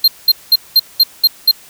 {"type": "tone bursts", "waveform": "square", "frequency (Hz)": 4186, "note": "C8", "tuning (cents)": 0, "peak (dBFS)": -5, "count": 7, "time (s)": [0.04, 1.513], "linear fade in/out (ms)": 5, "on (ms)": 39, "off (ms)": 200, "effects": ["white hiss -41 dBFS RMS until 1.69 s"]}